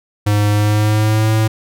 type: tone with pitch glide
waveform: square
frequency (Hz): 103.83 to 109.75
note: G#2 to A2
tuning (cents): 0 to -4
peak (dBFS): -12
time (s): 0.26-1.48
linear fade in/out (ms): 10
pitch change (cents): +96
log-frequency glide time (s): 0.5-1.32
effects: none